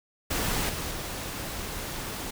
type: noise with level steps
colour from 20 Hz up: pink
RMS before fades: -28 / -33 / -35 dBFS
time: 0.3-2.31 s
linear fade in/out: 10 ms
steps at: 0.69 / 0.91 s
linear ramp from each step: 2 ms
effects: none